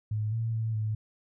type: tone with pitch steps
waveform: sine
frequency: 107.1 / 113.7 / 111.7 / 108.2 Hz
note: A2 / A#2 / A2 / A2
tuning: -46 / -43 / +27 / -29 cents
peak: -27 dBFS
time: 0.11-0.95 s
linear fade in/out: 5 ms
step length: 210 ms
effects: none